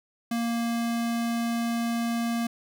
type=tone; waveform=square; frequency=233.1 Hz; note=A#3; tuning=in tune; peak=-26 dBFS; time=0.31-2.47 s; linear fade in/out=5 ms; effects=none